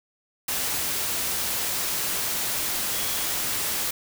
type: tone in noise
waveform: sine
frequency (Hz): 3322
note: G#7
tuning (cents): 0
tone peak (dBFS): -38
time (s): 2.93-3.25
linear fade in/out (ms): 5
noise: white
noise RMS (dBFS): -27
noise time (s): 0.48-3.91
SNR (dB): -14
effects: none